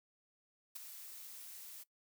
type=noise with ADSR envelope; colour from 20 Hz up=blue; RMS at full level=-42 dBFS; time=0.75-1.84 s; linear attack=12 ms; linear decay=10 ms; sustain=-9 dB; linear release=19 ms; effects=noise-tail reverb RT60 0.1 s tail -19 dB re dry